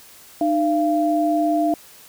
sine tone pair together, 304.8 / 684.3 Hz, D#4 / F5, -36 / -35 cents, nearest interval octave + major second, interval 1401 cents, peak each -19 dBFS, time 0.41-1.74 s, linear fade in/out 2 ms, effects white hiss -46 dBFS RMS until 2.08 s

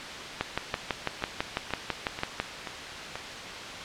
two click trains, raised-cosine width 0.3 ms, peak -18 / -10 dBFS, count 6 / 13, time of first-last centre 0.74-3.155 / 0.41-2.4 s, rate 2.07 / 6.03 Hz, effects white hiss -37 dBFS RMS until 3.84 s + low-pass 4000 Hz 12 dB/octave

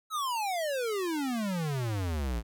square exponential sweep, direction down, 1318.5 to 53.4 Hz, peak -30 dBFS, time 0.1-2.43 s, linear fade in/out 50 ms, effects none

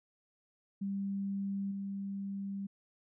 sine tone with level steps, 197.4 Hz, G3, 12 cents sharp, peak -33 / -36 dBFS, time 0.81-2.67 s, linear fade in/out 10 ms, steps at 1.71 s, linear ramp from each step 5 ms, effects none

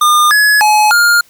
square tone with pitch steps, 1210 / 1692 / 849 / 1411 Hz, D#6 / G#6 / G#5 / F6, -49 / +32 / +38 / +17 cents, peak -7 dBFS, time 0.01-1.21 s, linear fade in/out 5 ms, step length 300 ms, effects white hiss -48 dBFS RMS until 1.29 s

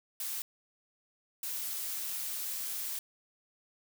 blue noise bursts at uneven times, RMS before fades -37 dBFS, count 2, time 0.2-0.42 / 1.43-2.99 s, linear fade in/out 2 ms, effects none

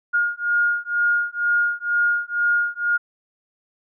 sine beating tone pair, 1423 / 1425.1 Hz, F6 / F6, +32 / +35 cents, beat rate 2.1 Hz, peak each -21 dBFS, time 0.13-2.98 s, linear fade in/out 20 ms, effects none

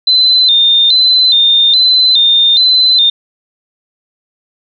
sine tone with vibrato, 3830 Hz, A#7, 46 cents sharp, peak -5 dBFS, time 0.07-3.1 s, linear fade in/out 5 ms, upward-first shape square, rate 1.2 Hz, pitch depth 93 cents each way, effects none

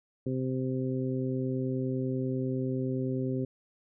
harmonic tone, 129.9 Hz, C3, 12 cents flat, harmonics 1 / 2 / 3 / 4, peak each -32 / -32 / -35 / -40 dBFS, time 0.26-3.45 s, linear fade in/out 5 ms, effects none

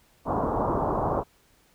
white low-pass noise, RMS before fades -26 dBFS, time 0.25-1.24 s, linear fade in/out 50 ms, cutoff 1100 Hz, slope 48 dB/octave, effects pink hiss -62 dBFS RMS until 1.74 s

